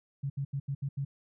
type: tone bursts at uneven times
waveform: sine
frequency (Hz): 138.59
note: C#3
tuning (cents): 0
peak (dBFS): -30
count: 6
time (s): 0.23-0.3 / 0.37-0.45 / 0.53-0.6 / 0.68-0.75 / 0.82-0.89 / 0.97-1.05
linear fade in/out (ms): 10
effects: none